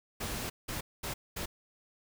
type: noise bursts at uneven times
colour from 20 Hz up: pink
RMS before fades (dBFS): -37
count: 4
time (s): 0.2-0.5 / 0.68-0.81 / 1.03-1.14 / 1.36-1.46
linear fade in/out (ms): 10
effects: none